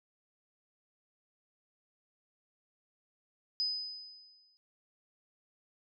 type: tone with exponential decay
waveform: sine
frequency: 5010 Hz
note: D#8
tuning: 11 cents sharp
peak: -28 dBFS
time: 3.6-4.57 s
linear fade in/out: 0 ms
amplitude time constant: 210 ms
effects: none